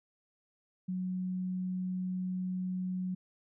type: tone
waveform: sine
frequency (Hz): 184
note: F#3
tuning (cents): -9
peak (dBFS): -32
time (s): 0.88-3.15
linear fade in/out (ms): 10
effects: none